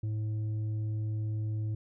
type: tone with tanh clipping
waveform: sine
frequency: 107.8 Hz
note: A2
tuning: 35 cents flat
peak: -31 dBFS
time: 0.03-1.75 s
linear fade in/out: 5 ms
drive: 5 dB
effects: none